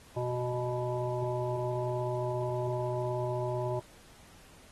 harmonic tone, 123.47 Hz, B2, in tune, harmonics 1 / 3 / 5 / 7 / 8, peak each -34 / -35 / -35 / -41 / -42 dBFS, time 0.16-3.8 s, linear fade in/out 10 ms, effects pink hiss -57 dBFS RMS until 4.71 s + AAC 32 kbps

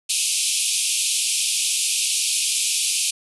white band-pass noise, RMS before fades -22 dBFS, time 0.09-3.11 s, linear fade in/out 10 ms, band 2400 to 11000 Hz, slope 96 dB/octave, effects none

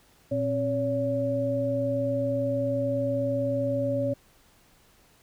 sine tone cluster, 117.9 / 267.1 / 566 Hz, A#2 / C4 / C#5, +20 / +36 / +36 cents, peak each -31 / -30 / -26 dBFS, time 0.31-4.14 s, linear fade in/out 10 ms, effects pink hiss -60 dBFS RMS until 5.22 s

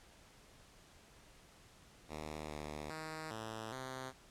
5% pulse tone with pitch steps, 76.8 / 75.1 / 157.5 / 110.7 / 130.4 Hz, D#2 / D2 / D#3 / A2 / C3, -22 / +39 / +21 / +11 / -5 cents, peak -32 dBFS, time 2.08-4.13 s, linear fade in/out 50 ms, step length 410 ms, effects pink hiss -62 dBFS RMS until 4.3 s + low-pass 10000 Hz 12 dB/octave

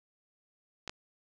clicks, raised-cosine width 0.2 ms, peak -22 / -20 dBFS, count 2, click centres 0.877 / 0.895 s, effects resampled to 22050 Hz

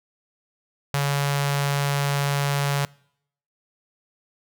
sawtooth tone with notch filter, 141.8 Hz, C#3, 40 cents sharp, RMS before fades -23 dBFS, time 0.94-2.85 s, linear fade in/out 0 ms, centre 290 Hz, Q 0.59, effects noise-tail reverb RT60 0.7 s tail -25 dB re dry

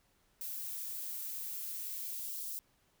violet noise with high-pass filter sweep, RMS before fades -41 dBFS, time 0.41-2.59 s, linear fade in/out 0 ms, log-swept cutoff 220 to 4700 Hz, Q 1, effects pink hiss -72 dBFS RMS until 3 s

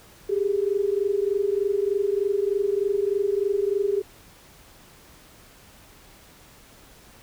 sine tone pair together, 391.9 / 415.2 Hz, G4 / G#4, 0 / 0 cents, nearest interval minor second, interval 100 cents, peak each -23 / -24 dBFS, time 0.29-4.02 s, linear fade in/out 10 ms, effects pink hiss -51 dBFS RMS until 7.22 s

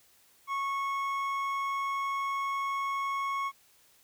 triangle tone pair together, 1102 / 2194 Hz, C#6 / C#7, -11 / -18 cents, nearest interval octave, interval 1193 cents, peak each -28 / -37 dBFS, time 0.47-3.52 s, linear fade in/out 50 ms, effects white hiss -63 dBFS RMS until 4.03 s

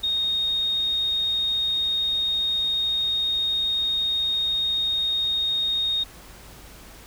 sine tone, 3714 Hz, A#7, 7 cents flat, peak -21 dBFS, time 0.03-6.04 s, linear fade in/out 10 ms, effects added 50 Hz sine -48 dBFS peak until 7.06 s + pink hiss -46 dBFS RMS until 7.06 s

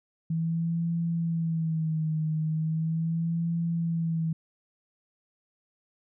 sine tone with vibrato, 162.1 Hz, E3, 29 cents flat, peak -25 dBFS, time 0.3-4.33 s, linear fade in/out 5 ms, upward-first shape sine, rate 0.38 Hz, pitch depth 63 cents each way, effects none

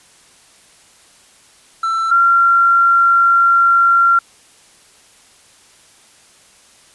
triangle / sine tone pair in turn, 1337 / 1374.6 Hz, E6 / F6, +24 / -28 cents, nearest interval unison, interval 48 cents, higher second, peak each -13 / -8 dBFS, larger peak second, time 1.83-2.11 / 2.11-4.19 s, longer second, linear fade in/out 5 ms, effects white hiss -48 dBFS RMS until 6.94 s + resampled to 24000 Hz

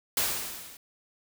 white noise with level ramp, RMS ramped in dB -25 to -49 dBFS, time 0.17-0.77 s, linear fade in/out 2 ms, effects none

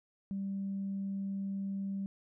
sine tone, 196 Hz, G3, in tune, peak -33 dBFS, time 0.31-2.06 s, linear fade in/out 0 ms, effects tanh soft clip ceiling -29 dBFS

